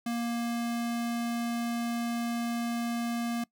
square tone, 235.1 Hz, A#3, 15 cents sharp, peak -30 dBFS, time 0.06-3.44 s, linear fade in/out 5 ms, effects noise-tail reverb RT60 0.1 s tail -22 dB re dry

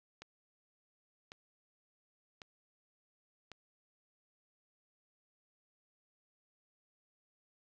click train, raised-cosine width 0.2 ms, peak -30 dBFS, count 4, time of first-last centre 0.22-3.517 s, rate 0.91 Hz, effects low-pass 6000 Hz 12 dB/octave + 11-bit

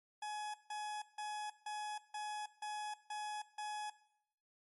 40% pulse tone bursts, 843 Hz, G#5, 26 cents sharp, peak -40 dBFS, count 8, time 0.22-3.9 s, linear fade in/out 5 ms, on 320 ms, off 160 ms, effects noise-tail reverb RT60 0.8 s tail -18 dB re dry + MP3 48 kbps

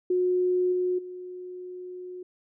sine tone with level steps, 363 Hz, F#4, 33 cents flat, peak -21 / -23 / -36 dBFS, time 0.1-2.23 s, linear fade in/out 5 ms, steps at 0.72 / 0.98 s, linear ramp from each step 10 ms, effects none

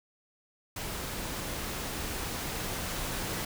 pink noise with level ramp, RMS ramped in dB -37 to -34 dBFS, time 0.76-3.45 s, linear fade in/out 5 ms, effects none

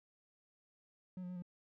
triangle tone with pitch steps, 183.6 / 178.9 / 181.6 / 176.7 Hz, F#3 / F3 / F#3 / F3, -13 / +42 / -32 / +21 cents, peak -40 dBFS, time 1.17-1.422 s, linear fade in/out 2 ms, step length 63 ms, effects none

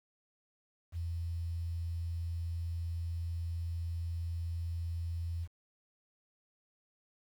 sine tone, 84.5 Hz, E2, 43 cents sharp, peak -34 dBFS, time 0.92-5.48 s, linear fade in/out 50 ms, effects 10-bit

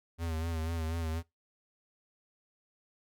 square tone with vibrato, 81.7 Hz, E2, 15 cents flat, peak -33 dBFS, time 0.18-1.23 s, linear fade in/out 50 ms, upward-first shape sine, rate 4.1 Hz, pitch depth 52 cents each way, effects noise-tail reverb RT60 0.2 s tail -22 dB re dry

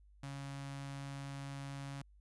sawtooth tone with notch filter, 138.8 Hz, C#3, 3 cents sharp, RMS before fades -45 dBFS, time 0.23-2.02 s, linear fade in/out 5 ms, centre 430 Hz, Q 1.6, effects added 50 Hz sine -60 dBFS peak until 2.2 s + resampled to 24000 Hz

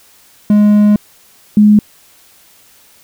triangle / sine tone pair in turn, 208.3 / 209.7 Hz, G#3 / G#3, +5 / +17 cents, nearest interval unison, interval 12 cents, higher second, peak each -3 dBFS, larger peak neither, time 0.5-0.96 / 1.57-1.79 s, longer first, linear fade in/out 2 ms, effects white hiss -46 dBFS RMS until 3.03 s

